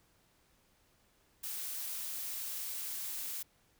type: noise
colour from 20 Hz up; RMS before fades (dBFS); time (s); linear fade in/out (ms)
blue; -40; 1.43-3.43; 10
effects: pink hiss -70 dBFS RMS until 3.79 s